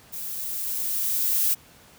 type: noise with level ramp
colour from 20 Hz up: violet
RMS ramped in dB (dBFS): -34 to -21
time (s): 0.12-1.55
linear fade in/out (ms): 20
effects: pink hiss -52 dBFS RMS until 1.98 s + high-pass 60 Hz 12 dB/octave